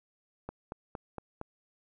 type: click train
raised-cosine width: 1 ms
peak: -24 dBFS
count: 5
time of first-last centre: 0.49-1.414 s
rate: 4.33 Hz
effects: none